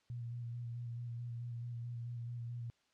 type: tone with vibrato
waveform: sine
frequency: 119 Hz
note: A#2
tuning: 36 cents sharp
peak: -40 dBFS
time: 0.1-2.7 s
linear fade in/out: 0 ms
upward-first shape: square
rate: 4.6 Hz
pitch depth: 20 cents each way
effects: white hiss -75 dBFS RMS until 2.93 s + low-pass 5000 Hz 12 dB/octave